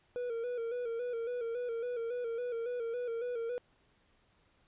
triangle tone with vibrato, 475 Hz, A#4, 33 cents sharp, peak -32 dBFS, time 0.16-3.58 s, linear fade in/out 0 ms, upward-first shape square, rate 3.6 Hz, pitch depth 56 cents each way, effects pink hiss -70 dBFS RMS until 4.67 s + resampled to 8000 Hz

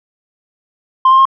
sine tone with pitch steps, 1046.5 / 1058 / 1069.7 Hz, C6 / C6 / C6, 0 / +19 / +38 cents, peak -3 dBFS, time 1.05-1.254 s, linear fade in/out 5 ms, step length 68 ms, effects tanh soft clip ceiling -3 dBFS

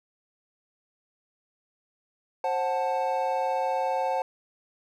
triangle chord, F# diminished, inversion second, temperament equal with one note detuned, 530.9 / 740 / 880 Hz, C5 / F#5 / A5, +25 / 0 / 0 cents, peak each -27 dBFS, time 2.44-4.22 s, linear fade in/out 2 ms, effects none

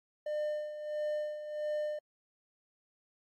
triangle tone with tremolo, 602 Hz, D5, 43 cents sharp, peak -29 dBFS, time 0.26-1.99 s, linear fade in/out 5 ms, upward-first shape sine, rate 1.5 Hz, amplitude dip 65%, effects AAC 64 kbps

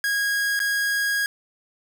45% pulse tone with dropouts, 1642 Hz, G#6, 20 cents flat, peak -21 dBFS, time 0.04-1.26 s, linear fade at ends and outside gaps 1 ms, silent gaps 0.592-0.601 s, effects none

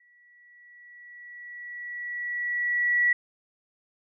sine tone with exponential growth, 1940 Hz, B6, 31 cents flat, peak -18 dBFS, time 0-3.13 s, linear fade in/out 5 ms, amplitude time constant 680 ms, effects none

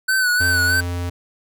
square tone with vibrato, 1500 Hz, F#6, 23 cents sharp, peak -16 dBFS, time 0.08-0.81 s, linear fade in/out 10 ms, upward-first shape sine, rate 3.2 Hz, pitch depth 51 cents each way
square tone, 87.8 Hz, F2, 10 cents sharp, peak -23 dBFS, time 0.4-1.1 s, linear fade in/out 10 ms
effects none

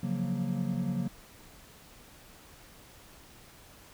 triangle chord, Gb major seventh, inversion second, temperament equal, 138.59 / 174.61 / 185 / 233.1 Hz, Db3 / F3 / Gb3 / Bb3, 0 / 0 / 0 / 0 cents, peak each -33 / -34 / -31 / -33 dBFS, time 0.03-1.08 s, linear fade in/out 5 ms, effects pink hiss -54 dBFS RMS until 3.93 s

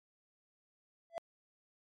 triangle tone with exponential growth, 671 Hz, E5, 31 cents sharp, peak -30 dBFS, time 1.1-1.18 s, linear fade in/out 0 ms, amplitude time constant 17 ms, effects MP3 48 kbps

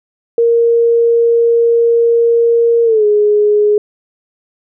sine tone with pitch glide, 466.2 to 417.7 Hz, A#4 to G#4, 0 to +10 cents, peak -7 dBFS, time 0.38-3.78 s, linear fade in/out 2 ms, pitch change -190 cents, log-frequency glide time 2.84-3.05 s, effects none

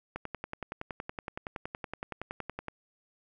click train, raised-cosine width 0.5 ms, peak -21 dBFS, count 28, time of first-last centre 0.16-2.683 s, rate 10.7 Hz, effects none

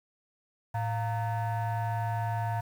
sine tone with frequency modulation, 110 Hz, A2, in tune, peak -26 dBFS, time 0.74-2.61 s, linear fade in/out 10 ms, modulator 811 Hz, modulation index 0.96, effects tanh soft clip ceiling -26 dBFS + 9-bit

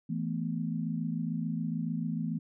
sine chord, E suspended fourth, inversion none, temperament equal, 164.81 / 220 / 246.9 Hz, E3 / A3 / B3, 0 / 0 / 0 cents, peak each -33 / -35 / -36 dBFS, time 0.09-2.39 s, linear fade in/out 10 ms, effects none

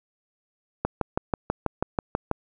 click train, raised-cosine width 1 ms, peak -9 dBFS, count 10, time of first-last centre 0.85-2.313 s, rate 6.15 Hz, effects none

